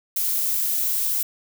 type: noise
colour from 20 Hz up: violet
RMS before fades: -23 dBFS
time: 0.16-1.23 s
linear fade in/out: 5 ms
effects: none